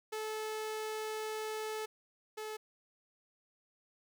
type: tone pair in turn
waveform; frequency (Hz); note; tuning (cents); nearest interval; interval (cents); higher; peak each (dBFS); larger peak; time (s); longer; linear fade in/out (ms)
sawtooth; 433.8 / 431.6; A4 / A4; -25 / -33; unison; 8; first; -33 / -36; first; 0.12-1.86 / 2.37-2.57; first; 10
effects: none